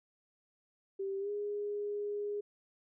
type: tone with pitch glide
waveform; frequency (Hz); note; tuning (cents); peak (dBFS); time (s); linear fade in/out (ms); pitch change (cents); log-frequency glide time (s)
sine; 390.5 to 412.1; G4 to G#4; -7 to -13; -34; 0.99-2.41; 10; +94; 1.19-1.3
effects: none